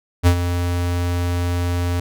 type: tone with ADSR envelope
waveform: square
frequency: 87.8 Hz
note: F2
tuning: 10 cents sharp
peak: -9 dBFS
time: 0.23-2 s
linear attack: 37 ms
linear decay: 80 ms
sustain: -10 dB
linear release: 4 ms
effects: none